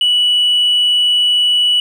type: tone with tanh clipping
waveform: triangle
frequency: 2949 Hz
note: F#7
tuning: 6 cents flat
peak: -10 dBFS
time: 0.01-1.8 s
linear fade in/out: 2 ms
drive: 5 dB
effects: none